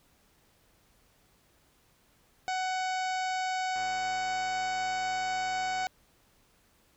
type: harmonic tone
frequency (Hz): 746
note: F#5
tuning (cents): +14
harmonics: 1 / 2 / 3 / 4 / 5 / 6 / 7 / 8 / 9 / 10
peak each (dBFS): -30 / -38 / -40 / -46 / -47 / -46 / -48 / -50 / -51 / -51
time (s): 2.48-5.87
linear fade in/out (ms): 0
type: click train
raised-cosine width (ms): 0.5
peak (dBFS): -32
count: 222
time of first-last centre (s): 3.76-5.845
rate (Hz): 106
effects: pink hiss -66 dBFS RMS until 6.96 s